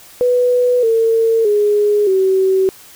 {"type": "tone with pitch steps", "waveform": "sine", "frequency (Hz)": [493.9, 452.9, 415.3, 380.8], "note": ["B4", "A#4", "G#4", "F#4"], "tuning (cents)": [0, -50, 0, 50], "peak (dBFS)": -10, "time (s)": [0.21, 2.69], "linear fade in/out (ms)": 0, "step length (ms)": 620, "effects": ["white hiss -41 dBFS RMS until 2.95 s"]}